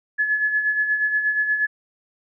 sine tone with tremolo, 1709 Hz, G#6, 49 cents sharp, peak -16 dBFS, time 0.18-1.67 s, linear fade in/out 20 ms, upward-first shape sine, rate 8.4 Hz, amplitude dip 55%, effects none

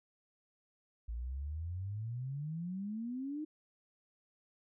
sine exponential sweep, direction up, 55 to 313.6 Hz, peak -37 dBFS, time 1.08-3.45 s, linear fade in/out 10 ms, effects none

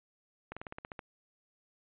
slowing click train, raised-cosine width 0.5 ms, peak -26 dBFS, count 9, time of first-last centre 0.52-0.992 s, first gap 46 ms, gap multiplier 1.07, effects resampled to 8000 Hz

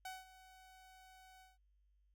sawtooth tone with ADSR envelope, 751 Hz, F#5, 26 cents sharp, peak -40 dBFS, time 0.05-1.58 s, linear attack 4 ms, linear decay 190 ms, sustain -16 dB, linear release 170 ms, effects added 50 Hz sine -70 dBFS peak until 2.14 s

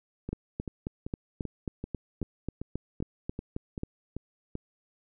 two click trains, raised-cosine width 3 ms, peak -22 / -19 dBFS, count 12 / 14, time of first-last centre 0.29-4.554 / 0.33-3.834 s, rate 2.58 / 3.71 Hz, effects none

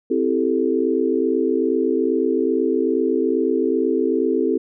sine chord, A minor seventh, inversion first, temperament equal, 261.6 / 329.6 / 392 / 440 Hz, C4 / E4 / G4 / A4, 0 / 0 / 0 / 0 cents, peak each -22 dBFS, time 0.1-4.58 s, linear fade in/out 10 ms, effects none

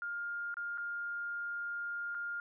sine tone with dropouts, 1409 Hz, F6, 15 cents sharp, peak -36 dBFS, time 0.02-2.4 s, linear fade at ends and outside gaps 1 ms, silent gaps 0.542-0.569 / 0.775-0.781 / 2.146-2.149 s, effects none

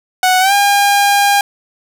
sawtooth tone with pitch glide, 740 to 807 Hz, F#5 to G#5, 0 to -50 cents, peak -5 dBFS, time 0.23-1.41 s, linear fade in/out 2 ms, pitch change +150 cents, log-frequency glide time 0.4-0.53 s, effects none

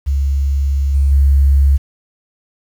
sine tone with level steps, 69.3 Hz, C#2, in tune, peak -12 / -9 / -7 dBFS, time 0.06-1.78 s, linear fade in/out 20 ms, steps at 0.94 / 1.11 s, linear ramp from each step 10 ms, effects 7-bit

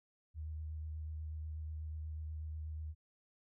sine tone with vibrato, 77.78 Hz, D#2, in tune, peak -40 dBFS, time 0.34-2.95 s, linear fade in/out 50 ms, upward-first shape sine, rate 8.2 Hz, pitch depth 18 cents each way, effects none

